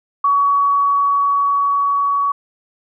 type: tone with level ramp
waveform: sine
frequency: 1128 Hz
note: C#6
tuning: 30 cents sharp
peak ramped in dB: -11 to -14 dBFS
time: 0.24-2.32 s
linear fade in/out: 5 ms
effects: none